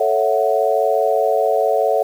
sine chord, F# minor seventh, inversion first, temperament equal, 440 / 554.4 / 659.3 / 740 Hz, A4 / C#5 / E5 / F#5, 0 / 0 / 0 / 0 cents, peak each -19 / -19 / -19 / -20 dBFS, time 0-2.03 s, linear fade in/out 5 ms, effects 7-bit

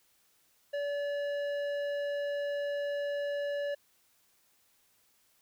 sine tone with tanh clipping, 574 Hz, D5, 40 cents flat, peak -33 dBFS, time 0.73-3.75 s, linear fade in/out 10 ms, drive 12 dB, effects white hiss -69 dBFS RMS until 5.41 s

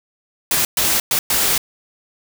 white noise bursts at uneven times, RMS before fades -17 dBFS, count 4, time 0.51-0.65 / 0.77-1 / 1.11-1.19 / 1.3-1.58 s, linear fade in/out 2 ms, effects none

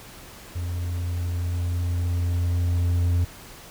triangle tone with level ramp, 87.31 Hz, F2, in tune, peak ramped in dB -24 to -16 dBFS, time 0.55-3.25 s, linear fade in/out 10 ms, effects pink hiss -44 dBFS RMS until 3.7 s

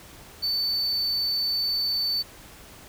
triangle tone, 4519 Hz, C#8, 33 cents sharp, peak -22 dBFS, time 0.42-2.23 s, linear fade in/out 20 ms, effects pink hiss -47 dBFS RMS until 2.88 s

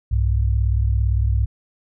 sine tone pair together, 63.45 / 101.1 Hz, B1 / G#2, +47 / -46 cents, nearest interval minor sixth, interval 807 cents, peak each -17 / -20 dBFS, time 0.11-1.46 s, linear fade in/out 10 ms, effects none

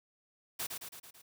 white noise with echo, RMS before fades -37 dBFS, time 0.59-0.67 s, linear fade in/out 10 ms, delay 110 ms, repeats 5, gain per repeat -4 dB, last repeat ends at 1.22 s, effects none

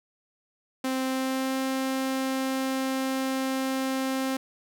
sawtooth tone with pitch glide, 261.6 to 264.6 Hz, C4 to C4, 0 to +20 cents, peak -22 dBFS, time 0.84-4.37 s, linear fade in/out 5 ms, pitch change +20 cents, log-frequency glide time 1.05-1.59 s, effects none

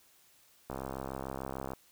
click train, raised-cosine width 1 ms, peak -24 dBFS, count 70, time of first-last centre 0.7-1.734 s, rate 66.7 Hz, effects white hiss -64 dBFS RMS until 1.91 s

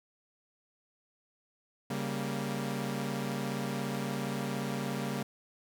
sawtooth chord, G diminished, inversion second, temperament equal, 138.59 / 196 / 233.1 Hz, Db3 / G3 / Bb3, 0 / 0 / 0 cents, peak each -33 dBFS, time 1.9-5.23 s, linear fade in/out 5 ms, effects none

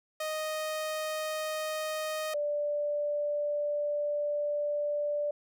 sawtooth / sine tone pair in turn, 622 / 587.1 Hz, D#5 / D5, -1 / -1 cents, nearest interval minor second, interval 100 cents, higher first, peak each -28 dBFS, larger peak neither, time 0.2-2.34 / 2.34-5.31 s, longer second, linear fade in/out 5 ms, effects none

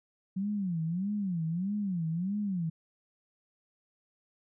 sine tone with vibrato, 183.1 Hz, F#3, 18 cents flat, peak -29 dBFS, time 0.36-2.7 s, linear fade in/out 10 ms, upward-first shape sine, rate 1.6 Hz, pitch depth 230 cents each way, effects none

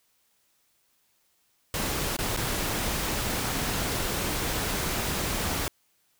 pink noise with dropouts, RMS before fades -29 dBFS, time 1.74-5.68 s, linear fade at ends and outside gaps 1 ms, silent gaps 2.166-2.188 / 2.365-2.372 s, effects white hiss -69 dBFS RMS until 6.19 s

